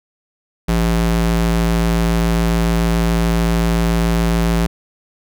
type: ring-modulated tone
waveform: square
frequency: 113.4 Hz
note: A#2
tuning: 47 cents flat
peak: -11 dBFS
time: 0.68-4.67 s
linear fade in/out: 10 ms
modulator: 56.7 Hz
effects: none